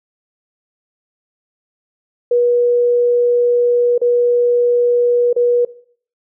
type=tone with dropouts; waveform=sine; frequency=483.3 Hz; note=B4; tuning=38 cents flat; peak=-10 dBFS; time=2.31-5.65 s; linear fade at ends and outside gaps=5 ms; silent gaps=3.98-4.015 / 5.33-5.362 s; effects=noise-tail reverb RT60 0.5 s tail -18 dB re dry